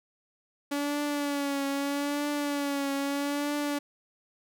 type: tone with vibrato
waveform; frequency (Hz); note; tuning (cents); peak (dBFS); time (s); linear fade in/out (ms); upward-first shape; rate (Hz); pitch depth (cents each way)
sawtooth; 284.7; C#4; +46; -24; 0.71-3.79; 10; triangle; 0.79; 51
effects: none